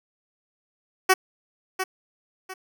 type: tone with echo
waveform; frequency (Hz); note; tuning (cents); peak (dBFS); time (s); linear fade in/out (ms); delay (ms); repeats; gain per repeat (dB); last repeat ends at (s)
10% pulse; 376.2; F#4; +29; -6; 1.09-1.14; 10; 700; 2; -10; 2.54
effects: none